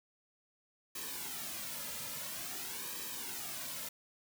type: noise with flanger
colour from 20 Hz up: white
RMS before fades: -42 dBFS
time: 0.95-3.89 s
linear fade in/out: 5 ms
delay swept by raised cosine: 1.4 to 2.7 ms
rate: 0.49 Hz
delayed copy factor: -0.75
effects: none